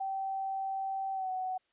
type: tone with pitch glide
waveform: sine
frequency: 774 to 746.3 Hz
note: G5 to F#5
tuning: -22 to +15 cents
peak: -32 dBFS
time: 0-1.58 s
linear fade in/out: 10 ms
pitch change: -63 cents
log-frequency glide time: 1.13-1.3 s
effects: white hiss -75 dBFS RMS until 1.72 s + resampled to 8000 Hz